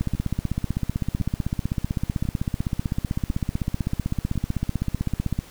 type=two click trains; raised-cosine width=5 ms; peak=-11 / -16 dBFS; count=86 / 5; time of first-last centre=0.01-5.39 / 0.15-4.356 s; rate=15.8 / 0.951 Hz; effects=pink hiss -47 dBFS RMS until 5.5 s